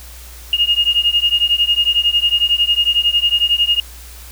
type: beating tone pair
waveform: sine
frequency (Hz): 2844 / 2855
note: F7 / F7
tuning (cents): +31 / +37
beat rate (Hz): 11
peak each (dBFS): -15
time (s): 0.53-3.8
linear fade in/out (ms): 2
effects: added 60 Hz sine -35 dBFS peak until 4.31 s + white hiss -39 dBFS RMS until 4.31 s